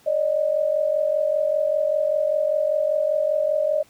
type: tone pair together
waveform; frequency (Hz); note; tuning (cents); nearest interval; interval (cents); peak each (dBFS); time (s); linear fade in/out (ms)
sine; 570 / 615.1; C#5 / D#5; +48 / -20; minor second; 132; -23 / -20; 0.06-3.83; 10
effects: pink hiss -55 dBFS RMS until 3.89 s + high-pass 100 Hz 12 dB/octave